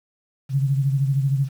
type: beating tone pair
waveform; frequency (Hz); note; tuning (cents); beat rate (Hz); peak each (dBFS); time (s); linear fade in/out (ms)
sine; 136 / 149; C#3 / D3; -33 / +25; 13; -18 / -26; 0.49-1.49; 50
effects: 8-bit